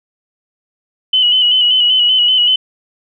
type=tone with vibrato; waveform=sine; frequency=2979 Hz; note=F#7; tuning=11 cents sharp; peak=-8 dBFS; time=1.13-2.56 s; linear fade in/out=5 ms; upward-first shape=square; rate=5.2 Hz; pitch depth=36 cents each way; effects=none